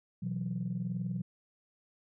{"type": "chord", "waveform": "sine", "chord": "B suspended fourth", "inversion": "none", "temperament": "equal", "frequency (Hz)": [123.47, 164.81, 185], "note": ["B2", "E3", "F#3"], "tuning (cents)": [0, 0, 0], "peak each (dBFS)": [-37, -37, -35], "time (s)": [0.22, 1.22], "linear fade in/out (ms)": 10, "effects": ["tanh soft clip ceiling -25 dBFS"]}